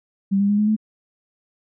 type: tone with pitch steps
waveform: sine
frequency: 196 / 200.8 / 205.7 / 210.8 / 216 Hz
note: G3 / G3 / G#3 / G#3 / A3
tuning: 0 / +42 / -16 / +26 / -32 cents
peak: -15 dBFS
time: 0.31-0.765 s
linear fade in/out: 20 ms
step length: 91 ms
effects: none